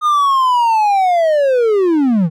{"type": "linear sweep", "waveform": "triangle", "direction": "down", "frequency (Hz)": [1236, 150.1], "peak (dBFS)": -8, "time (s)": [0.01, 2.3], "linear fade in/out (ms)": 50, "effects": []}